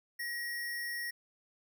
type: tone with sample-and-hold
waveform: sine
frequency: 1900 Hz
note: A#6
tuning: 33 cents sharp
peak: -35 dBFS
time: 0.19-1.11 s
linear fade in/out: 10 ms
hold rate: 7350 Hz
effects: none